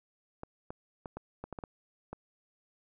clicks, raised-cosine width 1 ms, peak -26 dBFS, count 9, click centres 0.434 / 0.705 / 1.058 / 1.17 / 1.44 / 1.527 / 1.588 / 1.638 / 2.13 s, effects none

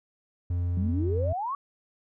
triangle tone, 87.8 Hz, F2, 10 cents sharp, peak -23 dBFS, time 0.5-1.33 s, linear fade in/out 5 ms
sine exponential sweep, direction up, 174.61 to 1161 Hz, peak -28 dBFS, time 0.77-1.55 s, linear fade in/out 2 ms
effects none

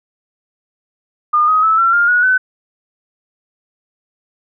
sine tone with pitch steps, 1215 / 1260 / 1306.7 / 1355.2 / 1405.4 / 1457.5 / 1511.5 Hz, D#6 / D#6 / E6 / E6 / F6 / F#6 / F#6, -42 / +21 / -16 / +48 / +10 / -26 / +36 cents, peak -9 dBFS, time 1.33-2.38 s, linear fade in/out 10 ms, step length 150 ms, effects none

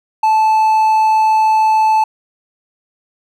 triangle tone, 873 Hz, A5, 14 cents flat, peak -7 dBFS, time 0.23-2.04 s, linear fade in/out 5 ms, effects none

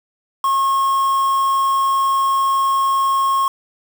triangle tone with quantisation, 1083 Hz, C#6, 41 cents flat, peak -12 dBFS, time 0.44-3.48 s, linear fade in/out 2 ms, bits 5, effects none

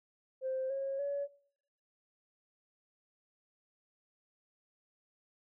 sine tone with pitch steps, 523.3 / 544.3 / 566.1 Hz, C5 / C#5 / C#5, 0 / -32 / +36 cents, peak -32 dBFS, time 0.41-1.28 s, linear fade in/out 50 ms, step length 290 ms, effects noise-tail reverb RT60 0.7 s tail -22 dB re dry + tanh soft clip ceiling -28 dBFS

